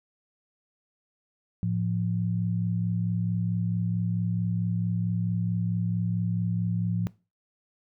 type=tone pair together; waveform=sine; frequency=109.87 / 174.4 Hz; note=A2 / F3; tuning=-2 / -2 cents; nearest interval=minor sixth; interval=800 cents; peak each=-27 dBFS; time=1.63-7.07 s; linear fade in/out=0 ms; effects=noise-tail reverb RT60 0.3 s tail -21 dB re dry